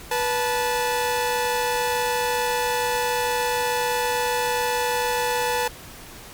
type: tone pair together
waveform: sawtooth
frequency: 489.4 / 872 Hz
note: B4 / A5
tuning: -16 / -16 cents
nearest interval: minor seventh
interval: 1000 cents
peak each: -20 dBFS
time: 0.11-5.68 s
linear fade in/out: 5 ms
effects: pink hiss -41 dBFS RMS until 6.33 s + MP3 96 kbps